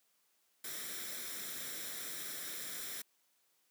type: noise with comb filter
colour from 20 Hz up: white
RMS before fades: -43 dBFS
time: 0.64-3.02 s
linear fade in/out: 5 ms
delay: 0.54 ms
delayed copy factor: +0.6
effects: white hiss -75 dBFS RMS until 3.7 s + high-pass 200 Hz 12 dB/octave